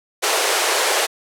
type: high-pass noise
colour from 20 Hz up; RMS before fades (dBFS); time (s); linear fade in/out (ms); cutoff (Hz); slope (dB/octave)
pink; -18; 0.22-1.07; 20; 390; 48
effects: low-pass 11000 Hz 12 dB/octave